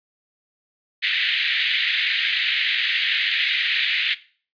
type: band-pass noise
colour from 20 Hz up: pink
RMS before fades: -22 dBFS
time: 1.02-4.15 s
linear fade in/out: 20 ms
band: 1800 to 3900 Hz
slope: 48 dB/octave
effects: noise-tail reverb RT60 0.4 s tail -17 dB re dry + resampled to 11025 Hz